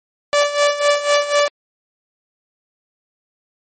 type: tone with tremolo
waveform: sawtooth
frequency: 581 Hz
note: D5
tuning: 19 cents flat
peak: -7 dBFS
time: 0.33-1.48 s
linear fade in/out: 0 ms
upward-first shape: sine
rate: 4 Hz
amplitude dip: 75%
effects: MP3 32 kbps